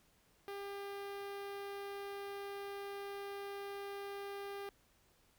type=tone with notch filter; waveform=sawtooth; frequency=400 Hz; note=G4; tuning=35 cents sharp; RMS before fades=-45 dBFS; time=0.48-4.69 s; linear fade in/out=0 ms; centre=7300 Hz; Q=0.81; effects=pink hiss -71 dBFS RMS until 5.38 s